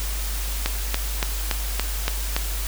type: click train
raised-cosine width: 0.2 ms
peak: -4 dBFS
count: 7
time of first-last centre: 0.66-2.365 s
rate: 3.52 Hz
effects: added 50 Hz sine -25 dBFS peak until 2.67 s + white hiss -32 dBFS RMS until 2.67 s